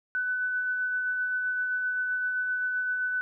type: tone with tremolo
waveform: sine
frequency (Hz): 1499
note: F#6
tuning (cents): +22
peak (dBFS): -25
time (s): 0.15-3.21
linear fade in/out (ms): 0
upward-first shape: sine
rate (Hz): 7.7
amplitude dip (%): 25
effects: none